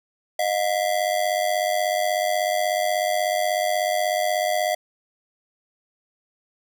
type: ring-modulated tone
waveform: square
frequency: 667 Hz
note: E5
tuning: 20 cents sharp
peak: -18 dBFS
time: 0.39-4.75 s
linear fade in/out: 5 ms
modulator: 48.2 Hz
effects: none